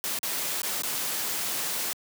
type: noise with dropouts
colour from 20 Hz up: white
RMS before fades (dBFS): -30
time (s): 0.04-1.93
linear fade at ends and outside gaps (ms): 0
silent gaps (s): 0.188-0.231 / 0.618-0.632 / 0.821-0.834
effects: high-pass 150 Hz 12 dB/octave